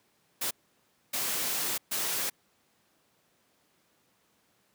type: noise bursts at uneven times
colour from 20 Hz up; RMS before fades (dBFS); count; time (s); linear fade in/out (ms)
white; -31; 3; 0.41-0.51 / 1.13-1.78 / 1.91-2.3; 10
effects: pink hiss -69 dBFS RMS until 4.74 s + high-pass 150 Hz 12 dB/octave